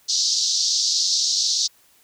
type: band-pass noise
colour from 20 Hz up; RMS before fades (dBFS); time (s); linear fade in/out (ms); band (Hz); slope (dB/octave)
white; -21; 0.08-1.68; 20; 4000 to 6100; 48
effects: white hiss -57 dBFS RMS until 2.03 s